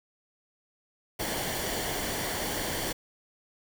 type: noise with comb filter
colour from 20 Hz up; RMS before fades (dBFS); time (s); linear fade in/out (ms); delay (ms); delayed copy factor
pink; -32; 1.19-2.93; 10; 0.78; -0.5
effects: none